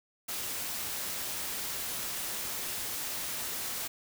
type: noise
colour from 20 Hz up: white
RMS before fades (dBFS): -36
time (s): 0.28-3.88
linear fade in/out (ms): 10
effects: none